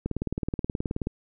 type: click train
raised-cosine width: 3 ms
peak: -15 dBFS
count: 20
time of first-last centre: 0.06-1.071 s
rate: 18.8 Hz
effects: none